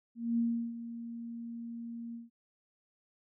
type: tone with ADSR envelope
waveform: sine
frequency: 233.1 Hz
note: A#3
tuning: in tune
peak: -26 dBFS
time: 0.15-2.3 s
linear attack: 230 ms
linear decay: 350 ms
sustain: -13 dB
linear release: 160 ms
effects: none